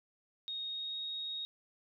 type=tone with pitch glide; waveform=sine; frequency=3729 to 3753 Hz; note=A#7 to A#7; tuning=0 to +11 cents; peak=-37 dBFS; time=0.48-1.45 s; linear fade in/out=0 ms; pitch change=+11 cents; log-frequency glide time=0.67-1.01 s; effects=none